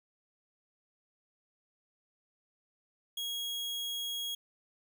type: tone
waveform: 40% pulse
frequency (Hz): 3300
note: G#7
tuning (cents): -12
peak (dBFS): -34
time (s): 3.17-4.35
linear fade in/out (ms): 5
effects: none